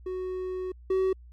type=tone pair in turn; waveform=triangle; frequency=370 / 378.2 Hz; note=F#4 / F#4; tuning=0 / +38 cents; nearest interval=unison; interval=38 cents; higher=second; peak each=-28 / -20 dBFS; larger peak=second; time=0.06-0.72 / 0.9-1.13 s; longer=first; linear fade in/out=5 ms; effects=added 60 Hz sine -46 dBFS peak until 1.32 s + MP3 64 kbps